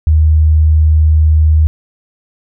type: tone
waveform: sine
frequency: 77.78 Hz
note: D#2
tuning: in tune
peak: -5 dBFS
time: 0.07-1.67 s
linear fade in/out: 0 ms
effects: none